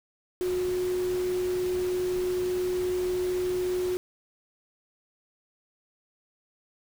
sine tone in noise, 363.8 Hz, F#4, 29 cents flat, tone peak -25 dBFS, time 0.41-3.97 s, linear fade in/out 0 ms, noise pink, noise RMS -41 dBFS, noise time 0.41-3.97 s, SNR +13 dB, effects none

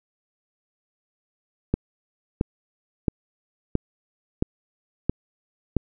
click train, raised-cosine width 3 ms, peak -7 dBFS, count 7, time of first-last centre 1.74-5.767 s, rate 1.49 Hz, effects none

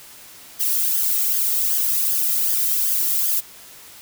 violet noise with flanger, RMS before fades -20 dBFS, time 0.59-3.41 s, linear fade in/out 20 ms, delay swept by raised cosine 0.61 to 1.61 ms, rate 2.6 Hz, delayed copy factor +0.75, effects white hiss -43 dBFS RMS until 4.01 s

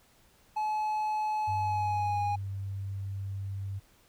triangle tone with pitch glide, 856 to 823 Hz, A5 to G#5, -48 to -16 cents, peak -26 dBFS, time 0.56-2.36 s, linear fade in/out 10 ms, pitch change -68 cents, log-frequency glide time 1.55-2.23 s
sine tone, 98 Hz, G2, in tune, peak -33 dBFS, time 1.47-3.8 s, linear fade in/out 20 ms
effects pink hiss -63 dBFS RMS until 4.08 s

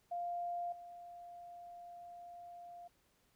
sine tone with level steps, 698.5 Hz, F5, in tune, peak -37 / -49 dBFS, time 0.11-2.88 s, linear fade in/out 10 ms, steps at 0.72 s, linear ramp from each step 5 ms, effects pink hiss -74 dBFS RMS until 3.35 s

